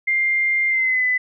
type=tone with pitch glide; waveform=sine; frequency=2100 to 2005 Hz; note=C7 to B6; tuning=+6 to +26 cents; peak=-16 dBFS; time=0.07-1.18 s; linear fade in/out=10 ms; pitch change=-80 cents; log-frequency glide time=0.69-1.05 s; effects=none